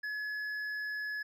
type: tone with hard clipping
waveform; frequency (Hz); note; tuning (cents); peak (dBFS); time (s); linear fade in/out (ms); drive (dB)
triangle; 1700; G#6; +40; -36; 0.03-1.23; 10; 8
effects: none